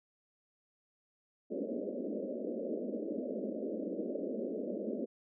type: band-pass noise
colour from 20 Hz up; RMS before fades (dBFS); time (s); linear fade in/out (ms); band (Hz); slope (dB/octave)
pink; -38; 1.5-5.06; 20; 200 to 610; 96
effects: none